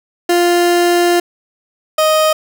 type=tone pair in turn; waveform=30% pulse; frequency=349.2 / 623.9 Hz; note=F4 / D#5; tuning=0 / +5 cents; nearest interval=minor seventh; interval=1005 cents; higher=second; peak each=-7 dBFS; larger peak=neither; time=0.29-1.2 / 1.98-2.33 s; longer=first; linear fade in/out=5 ms; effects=none